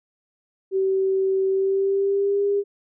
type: tone with pitch glide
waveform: sine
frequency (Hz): 383.6 to 403.1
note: G4 to G4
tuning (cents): -37 to +48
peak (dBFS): -18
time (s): 0.71-2.64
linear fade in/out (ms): 50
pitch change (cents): +85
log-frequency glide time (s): 1.48-2.44
effects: none